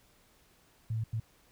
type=tone bursts at uneven times; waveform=sine; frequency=111.5 Hz; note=A2; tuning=23 cents sharp; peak=-30 dBFS; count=2; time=0.9-1.04 / 1.13-1.2 s; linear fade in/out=5 ms; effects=pink hiss -65 dBFS RMS until 1.51 s